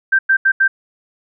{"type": "tone bursts at uneven times", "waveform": "sine", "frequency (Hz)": 1568, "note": "G6", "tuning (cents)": 0, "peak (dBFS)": -9, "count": 4, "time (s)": [[0.12, 0.19], [0.29, 0.37], [0.45, 0.52], [0.6, 0.68]], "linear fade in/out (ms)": 10, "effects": []}